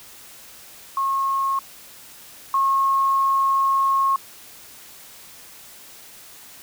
sine tone pair in turn, 1086 / 1086 Hz, C#6 / C#6, -36 / -36 cents, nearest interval unison, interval 0 cents, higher neither, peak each -19 / -16 dBFS, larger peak second, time 0.97-1.59 / 2.54-4.16 s, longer second, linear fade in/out 2 ms, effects white hiss -44 dBFS RMS until 6.62 s

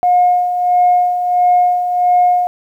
sine tone with tremolo, 717 Hz, F5, 45 cents sharp, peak -6 dBFS, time 0.03-2.47 s, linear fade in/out 0 ms, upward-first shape sine, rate 1.5 Hz, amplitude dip 60%, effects tanh soft clip ceiling -3 dBFS + 8-bit

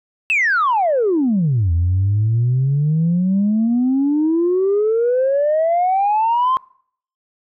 sine exponential two-way sweep, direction down then up, 2715 to 82.41 to 1063 Hz, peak -12 dBFS, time 0.3-6.57 s, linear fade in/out 0 ms, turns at 1.72 s, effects noise-tail reverb RT60 0.6 s tail -25 dB re dry + tanh soft clip ceiling -10 dBFS

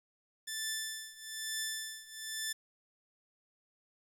10% pulse tone with tremolo, 1760 Hz, A6, in tune, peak -25 dBFS, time 0.47-2.53 s, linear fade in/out 10 ms, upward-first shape triangle, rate 1.1 Hz, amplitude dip 90%, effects 11-bit

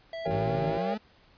square tone, 659 Hz, E5, 1 cent flat, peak -35 dBFS, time 0.13-0.27 s, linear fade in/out 2 ms
triangle chord, A# diminished seventh, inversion none, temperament just, 466.2 / 559.4 / 671.3 / 805.5 Hz, A#4 / C#5 / E5 / G5, 0 / +16 / +31 / +47 cents, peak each -32 dBFS, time 0.25-0.95 s, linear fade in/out 10 ms
harmonic tone, 55 Hz, A1, in tune, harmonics 1 / 2 / 3 / 4 / 5 / 6 / 7, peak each -45 / -44 / -33 / -45 / -43 / -43 / -35 dBFS, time 0.26-0.78 s, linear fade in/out 5 ms
40% pulse exponential sweep, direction up, 95.4 to 220 Hz, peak -31 dBFS, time 0.3-0.98 s, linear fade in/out 10 ms
effects pink hiss -60 dBFS RMS until 1.37 s + resampled to 11025 Hz

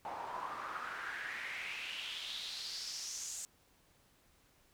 pink noise with band-pass filter sweep, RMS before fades -43 dBFS, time 0.05-3.45 s, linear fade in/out 0 ms, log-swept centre 800 to 7500 Hz, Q 4.3, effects pink hiss -69 dBFS RMS until 4.73 s

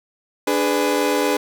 30% pulse chord, G# diminished, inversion second, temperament equal with one note detuned, 293.7 / 415.3 / 499.3 Hz, D4 / G#4 / B4, 0 / 0 / +19 cents, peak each -19 dBFS, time 0.47-1.37 s, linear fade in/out 5 ms, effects none

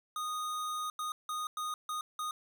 square tone bursts at uneven times, 1238 Hz, D#6, 9 cents flat, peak -35 dBFS, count 6, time 0.16-0.9 / 0.99-1.12 / 1.29-1.47 / 1.57-1.74 / 1.89-2.01 / 2.19-2.31 s, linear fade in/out 2 ms, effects 12-bit

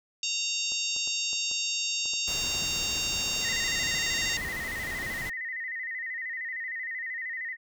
harmonic tone, 924 Hz, A#5, 16 cents flat, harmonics 3 / 4 / 5 / 6 / 7 / 8, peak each -33 / -34 / -35 / -36 / -36 / -37 dBFS, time 0.23-4.37 s, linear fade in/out 2 ms
clicks, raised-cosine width 1 ms, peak -33 dBFS, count 11, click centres 0.72 / 0.964 / 1.075 / 1.331 / 1.514 / 2.057 / 2.136 / 2.549 / 3.658 / 3.939 / 4.556 s
pink noise, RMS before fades -39 dBFS, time 2.27-5.3 s, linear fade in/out 10 ms
sine tone with vibrato, 1932 Hz, B6, 39 cents flat, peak -32 dBFS, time 3.41-7.57 s, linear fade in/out 50 ms, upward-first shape square, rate 13 Hz, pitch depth 74 cents each way
effects none

